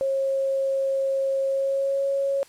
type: tone with pitch glide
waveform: sine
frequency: 541 to 551.4 Hz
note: C#5 to C#5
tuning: -42 to -9 cents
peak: -21 dBFS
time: 0.01-2.43 s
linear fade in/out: 0 ms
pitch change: +33 cents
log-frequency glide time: 1.45-2.05 s
effects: white hiss -52 dBFS RMS until 2.48 s + low-pass 10000 Hz 12 dB/octave